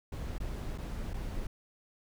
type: noise with dropouts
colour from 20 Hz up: brown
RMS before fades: -37 dBFS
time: 0.12-1.47 s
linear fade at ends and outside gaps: 5 ms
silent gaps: 0.383-0.401 / 0.778-0.782 / 1.135-1.14 s
effects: none